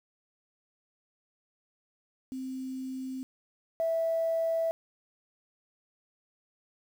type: tone pair in turn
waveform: sine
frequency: 261.1 / 656.7 Hz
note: C4 / E5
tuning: -3 / -7 cents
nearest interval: octave + major third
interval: 1596 cents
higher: second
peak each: -34 / -25 dBFS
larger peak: second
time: 2.32-3.23 / 3.8-4.71 s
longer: neither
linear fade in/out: 0 ms
effects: tanh soft clip ceiling -21 dBFS + 9-bit